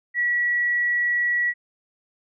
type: tone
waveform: sine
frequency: 1933 Hz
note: B6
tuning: 38 cents flat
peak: -19 dBFS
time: 0.14-1.54 s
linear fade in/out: 50 ms
effects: none